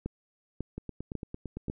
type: two click trains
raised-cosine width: 3 ms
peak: -24 / -20 dBFS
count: 9 / 4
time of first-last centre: 0.78-1.683 / 0.06-1.699 s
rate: 8.86 / 1.83 Hz
effects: none